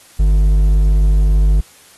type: tone with hard clipping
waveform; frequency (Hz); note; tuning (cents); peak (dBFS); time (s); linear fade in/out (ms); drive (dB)
triangle; 50; G1; +35; -10; 0.19-1.61; 10; 9
effects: white hiss -45 dBFS RMS until 1.97 s + AAC 32 kbps